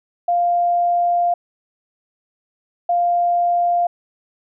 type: tone pair in turn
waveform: sine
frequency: 698.5 / 698.5 Hz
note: F5 / F5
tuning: 0 / 0 cents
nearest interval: unison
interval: 0 cents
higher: neither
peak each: -14 dBFS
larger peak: neither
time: 0.28-1.34 / 2.89-3.87 s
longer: first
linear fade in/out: 5 ms
effects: none